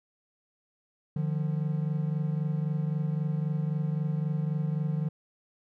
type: tone pair together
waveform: triangle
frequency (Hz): 150 / 173.8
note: D3 / F3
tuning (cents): +37 / -8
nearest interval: minor third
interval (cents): 255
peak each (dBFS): -26 / -30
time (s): 1.16-5.09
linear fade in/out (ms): 5
effects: none